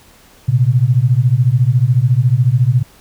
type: beating tone pair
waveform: sine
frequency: 117.6 / 131.6 Hz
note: A#2 / C3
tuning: +16 / +10 cents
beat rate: 14 Hz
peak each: -12 dBFS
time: 0.48-2.83 s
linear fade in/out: 10 ms
effects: pink hiss -46 dBFS RMS until 3 s